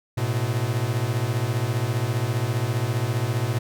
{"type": "beating tone pair", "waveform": "45% pulse", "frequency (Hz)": [110, 125], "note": ["A2", "B2"], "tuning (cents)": [0, 21], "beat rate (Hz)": 15, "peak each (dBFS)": -25, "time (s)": [0.17, 3.59], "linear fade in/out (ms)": 10, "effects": []}